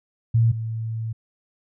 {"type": "tone pair in turn", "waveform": "sine", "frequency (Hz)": [114.7, 112.53], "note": ["A#2", "A2"], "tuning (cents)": [-28, 39], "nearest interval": "unison", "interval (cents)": 33, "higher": "first", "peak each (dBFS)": [-14, -25], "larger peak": "first", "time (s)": [[0.34, 0.52], [0.52, 1.13]], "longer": "second", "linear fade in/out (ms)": 10, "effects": []}